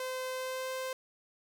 sawtooth tone with pitch glide, 515 to 519.8 Hz, C5 to C5, -28 to -11 cents, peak -31 dBFS, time 0-0.93 s, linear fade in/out 2 ms, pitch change +17 cents, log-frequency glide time 0.32-0.72 s, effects none

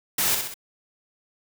white noise with echo, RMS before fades -23 dBFS, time 0.18-0.35 s, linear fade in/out 5 ms, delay 64 ms, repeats 3, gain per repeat -5 dB, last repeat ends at 0.542 s, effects none

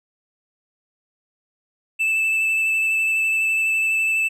triangle tone with vibrato, 2637 Hz, E7, in tune, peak -16 dBFS, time 1.99-4.29 s, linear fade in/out 20 ms, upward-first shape square, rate 12 Hz, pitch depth 8 cents each way, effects none

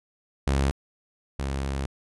sawtooth tone pair in turn, 68.4 / 68.1 Hz, C#2 / C#2, -23 / -30 cents, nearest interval unison, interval 7 cents, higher first, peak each -17 / -23 dBFS, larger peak first, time 0.47-0.71 / 1.39-1.86 s, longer second, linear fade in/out 0 ms, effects resampled to 24000 Hz

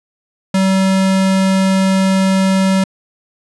square tone, 191.1 Hz, G3, 44 cents flat, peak -11 dBFS, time 0.54-2.84 s, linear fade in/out 5 ms, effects resampled to 24000 Hz

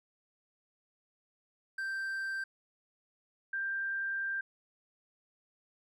triangle / sine tone pair in turn, 1568 / 1582.6 Hz, G6 / G6, 0 / +16 cents, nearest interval unison, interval 16 cents, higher second, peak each -32 / -32 dBFS, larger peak neither, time 1.78-2.44 / 3.53-4.41 s, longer second, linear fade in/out 5 ms, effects none

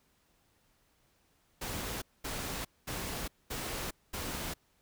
pink noise bursts, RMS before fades -38 dBFS, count 5, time 1.61-4.54 s, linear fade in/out 10 ms, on 410 ms, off 220 ms, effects pink hiss -71 dBFS RMS until 4.81 s

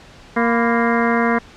harmonic tone with a mistuned harmonic, 233.1 Hz, A#3, in tune, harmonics 1 / 2 / 3 / 4 / 5 / 6 / 7 / 8 / 9, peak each -18 / -21 / -23 / -24 / -25 / -26 / -26 / -27 / -28 dBFS, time 0.36-1.39 s, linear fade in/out 10 ms, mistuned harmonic 4, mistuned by +120 cents, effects pink hiss -43 dBFS RMS until 1.56 s + low-pass 5000 Hz 12 dB/octave

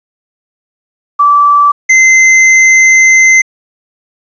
sine / square tone pair in turn, 1160 / 2067 Hz, D6 / C7, -22 / -22 cents, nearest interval minor seventh, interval 1000 cents, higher second, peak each -3 dBFS, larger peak neither, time 1.19-1.72 / 1.89-3.42 s, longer second, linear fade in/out 10 ms, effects resampled to 16000 Hz + 7-bit

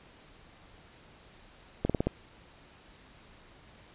slowing click train, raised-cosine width 2 ms, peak -13 dBFS, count 5, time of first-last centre 1.85-2.07 s, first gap 46 ms, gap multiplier 1.12, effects pink hiss -56 dBFS RMS until 3.94 s + resampled to 8000 Hz

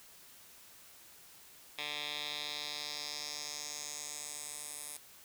10% pulse tone with band-pass filter sweep, 147.9 Hz, D3, 13 cents sharp, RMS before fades -42 dBFS, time 1.78-4.97 s, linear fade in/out 5 ms, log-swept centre 3100 to 10000 Hz, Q 2.7, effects white hiss -57 dBFS RMS until 5.24 s

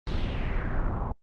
brown noise with low-pass filter sweep, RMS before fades -28 dBFS, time 0.07-1.12 s, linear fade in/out 2 ms, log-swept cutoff 4300 to 880 Hz, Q 2.8, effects noise-tail reverb RT60 0.1 s tail -23 dB re dry + Opus 24 kbps

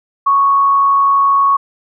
sine tone with frequency modulation, 1109 Hz, C#6, in tune, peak -8 dBFS, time 0.26-1.57 s, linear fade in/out 10 ms, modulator 92.2 Hz, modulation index 0.22, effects none

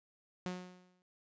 sawtooth tone with exponential decay, 181.5 Hz, F#3, 33 cents flat, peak -32 dBFS, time 0.46-1.02 s, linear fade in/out 0 ms, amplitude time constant 120 ms, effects resampled to 16000 Hz

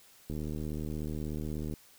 click train, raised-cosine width 3 ms, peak -25 dBFS, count 111, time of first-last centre 0.3-1.738 s, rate 76.5 Hz, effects white hiss -59 dBFS RMS until 1.98 s

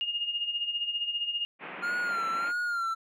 sine tone with tremolo, 2842 Hz, F7, 30 cents sharp, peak -26 dBFS, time 0.01-1.45 s, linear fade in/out 0 ms, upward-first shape sine, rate 15 Hz, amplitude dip 65%
white band-pass noise, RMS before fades -41 dBFS, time 1.59-2.53 s, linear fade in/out 50 ms, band 160 to 2600 Hz, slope 48 dB/octave
triangle tone with vibrato, 1392 Hz, F6, 6 cents flat, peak -26 dBFS, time 1.82-2.95 s, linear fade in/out 20 ms, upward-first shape sine, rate 1.6 Hz, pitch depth 68 cents each way
effects none

